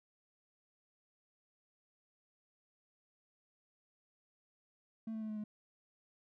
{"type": "tone with pitch steps", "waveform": "triangle", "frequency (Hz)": [222.9, 220, 217.1, 214.2, 211.4], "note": ["A3", "A3", "A3", "A3", "G#3"], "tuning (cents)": [23, 0, -23, -46, 31], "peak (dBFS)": -36, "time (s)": [5.07, 5.44], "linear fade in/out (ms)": 5, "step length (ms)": 74, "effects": ["tanh soft clip ceiling -32 dBFS"]}